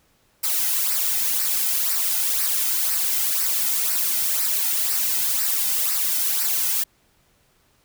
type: noise with flanger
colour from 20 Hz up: blue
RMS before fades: -22 dBFS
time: 0.43-6.84 s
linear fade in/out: 10 ms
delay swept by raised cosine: 0.29 to 1.79 ms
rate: 2 Hz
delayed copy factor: -0.6
effects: pink hiss -62 dBFS RMS until 7.84 s